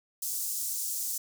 pink high-pass noise, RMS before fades -33 dBFS, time 0.22-1.18 s, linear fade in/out 5 ms, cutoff 6300 Hz, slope 24 dB/octave, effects none

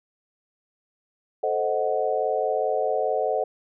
sine chord, A diminished seventh, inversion none, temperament equal with one note detuned, 438.5 / 523.3 / 622.3 / 740 Hz, A4 / C5 / Eb5 / Gb5, -6 / 0 / 0 / 0 cents, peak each -27 dBFS, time 1.43-3.44 s, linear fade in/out 5 ms, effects none

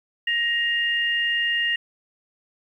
sine tone pair together, 1877.6 / 2817 Hz, A#6 / F7, +12 / +14 cents, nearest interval perfect fifth, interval 702 cents, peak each -22 / -24 dBFS, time 0.27-1.76 s, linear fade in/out 5 ms, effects 9-bit

